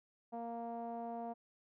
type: tone with low-pass filter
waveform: sawtooth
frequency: 233.1 Hz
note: A#3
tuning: in tune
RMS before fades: -43 dBFS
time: 0.32-1.34 s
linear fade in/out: 20 ms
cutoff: 780 Hz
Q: 9.5
effects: none